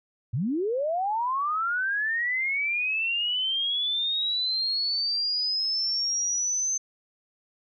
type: linear sweep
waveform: sine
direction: up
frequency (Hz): 99.6 to 6250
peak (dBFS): -24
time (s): 0.33-6.78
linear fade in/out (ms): 10
effects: none